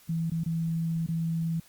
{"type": "tone with dropouts", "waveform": "sine", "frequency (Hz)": 164.4, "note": "E3", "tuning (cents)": -4, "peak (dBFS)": -26, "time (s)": [0.09, 1.6], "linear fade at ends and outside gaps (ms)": 5, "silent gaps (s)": [[0.3, 0.317], [0.437, 0.46], [1.064, 1.086]], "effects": ["white hiss -57 dBFS RMS until 1.68 s", "Opus 48 kbps"]}